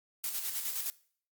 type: noise with tremolo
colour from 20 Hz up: blue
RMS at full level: -34 dBFS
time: 0.24-0.9 s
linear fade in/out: 0 ms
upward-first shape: square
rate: 9.7 Hz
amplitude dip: 45%
effects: noise-tail reverb RT60 0.5 s tail -20 dB re dry + Opus 48 kbps